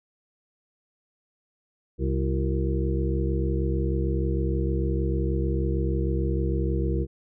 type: harmonic tone with a mistuned harmonic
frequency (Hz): 66.5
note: C2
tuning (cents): +29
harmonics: 1 / 2 / 3 / 5 / 6 / 7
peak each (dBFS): -25 / -29 / -33 / -31 / -34 / -34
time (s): 1.98-7.07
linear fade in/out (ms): 50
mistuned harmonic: 6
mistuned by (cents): -76
effects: none